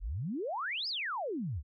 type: exponential two-way sweep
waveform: sine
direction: up then down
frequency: 38.59 to 5274 to 61.8 Hz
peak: -33 dBFS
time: 0-1.63 s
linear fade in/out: 50 ms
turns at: 0.88 s
effects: none